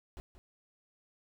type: noise with echo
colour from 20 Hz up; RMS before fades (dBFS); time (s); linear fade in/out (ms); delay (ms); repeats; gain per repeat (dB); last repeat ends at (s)
brown; -44; 0.17-0.2; 0; 180; 1; -11; 0.38
effects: none